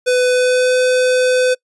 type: tone with pitch glide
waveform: square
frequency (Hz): 500 to 505.8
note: B4 to B4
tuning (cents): +21 to +41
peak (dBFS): -12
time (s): 0.06-1.55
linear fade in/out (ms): 20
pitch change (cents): +20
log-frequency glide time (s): 0.28-0.76
effects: noise-tail reverb RT60 0.1 s tail -25 dB re dry + resampled to 24000 Hz